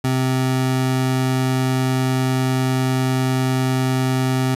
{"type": "tone", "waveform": "25% pulse", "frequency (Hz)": 130, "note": "C3", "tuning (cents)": -11, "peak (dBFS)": -13, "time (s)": [0.04, 4.55], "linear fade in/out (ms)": 5, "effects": ["resampled to 32000 Hz"]}